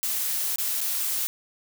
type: noise with dropouts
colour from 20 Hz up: blue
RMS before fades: -27 dBFS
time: 0.03-1.27 s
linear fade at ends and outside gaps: 0 ms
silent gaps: 0.559-0.584 / 0.806-0.813 s
effects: none